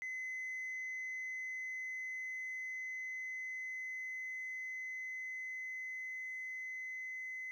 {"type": "tone with level ramp", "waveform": "sine", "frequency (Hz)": 2037, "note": "C7", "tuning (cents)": -47, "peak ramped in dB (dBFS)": [-37, -40], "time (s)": [0.02, 7.51], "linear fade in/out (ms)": 0, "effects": ["tanh soft clip ceiling -38 dBFS", "12-bit"]}